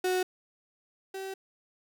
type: tone pair in turn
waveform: 35% pulse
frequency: 368.1 / 384.6 Hz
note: F#4 / G4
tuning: -9 / -33 cents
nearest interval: minor second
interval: 76 cents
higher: second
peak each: -24 / -34 dBFS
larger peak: first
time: 0.04-0.23 / 1.14-1.34 s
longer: second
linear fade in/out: 5 ms
effects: none